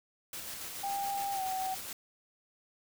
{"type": "noise with tremolo", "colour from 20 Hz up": "white", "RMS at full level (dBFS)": -41, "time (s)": [0.33, 1.93], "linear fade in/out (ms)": 2, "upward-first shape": "square", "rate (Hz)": 7.1, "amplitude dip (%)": 25}
{"type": "tone with pitch glide", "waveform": "sine", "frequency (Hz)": [796, 757.9], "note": ["G5", "F#5"], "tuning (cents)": [26, 41], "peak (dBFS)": -32, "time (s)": [0.83, 1.75], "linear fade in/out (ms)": 10, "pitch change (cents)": -85, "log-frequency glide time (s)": [1.33, 1.42]}
{"effects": []}